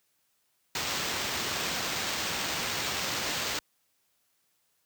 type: noise with sample-and-hold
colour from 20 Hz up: blue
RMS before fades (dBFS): -32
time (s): 0.75-3.59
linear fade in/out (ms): 2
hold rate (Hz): 11025
effects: white hiss -73 dBFS RMS until 4.85 s + high-pass 60 Hz 12 dB/octave